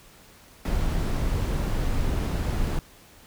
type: noise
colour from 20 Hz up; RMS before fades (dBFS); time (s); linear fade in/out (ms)
brown; -25; 0.65-2.79; 2
effects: pink hiss -52 dBFS RMS until 3.26 s